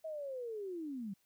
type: linear sweep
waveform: sine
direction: down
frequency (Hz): 649 to 185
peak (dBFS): -39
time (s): 0.04-1.14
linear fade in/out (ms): 10
effects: white hiss -75 dBFS RMS until 1.25 s